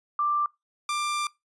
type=tone pair in turn; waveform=sine / sawtooth; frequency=1180 / 1186.1 Hz; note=D6 / D6; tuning=+8 / +17 cents; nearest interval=unison; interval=9 cents; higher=second; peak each=-22 dBFS; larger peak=neither; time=0.19-0.46 / 0.89-1.27 s; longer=second; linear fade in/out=2 ms; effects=noise-tail reverb RT60 0.2 s tail -23 dB re dry + resampled to 24000 Hz